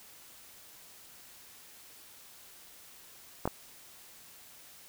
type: clicks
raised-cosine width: 1 ms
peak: -16 dBFS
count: 2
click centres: 3.455 / 3.476 s
effects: white hiss -54 dBFS RMS until 4.88 s